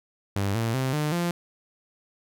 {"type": "tone with pitch steps", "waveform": "sawtooth", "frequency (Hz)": [99.4, 114.18, 131.16, 150.66, 173.07], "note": ["G2", "A#2", "C3", "D3", "F3"], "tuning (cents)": [25, -35, 5, 45, -15], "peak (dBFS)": -20, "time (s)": [0.36, 1.31], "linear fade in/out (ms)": 0, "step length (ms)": 190, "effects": []}